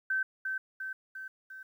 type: tone with echo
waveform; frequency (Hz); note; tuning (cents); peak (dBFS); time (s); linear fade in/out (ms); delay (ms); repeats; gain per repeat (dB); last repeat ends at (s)
sine; 1543; G6; -28; -27; 0.1-0.23; 5; 350; 4; -4; 1.63
effects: 11-bit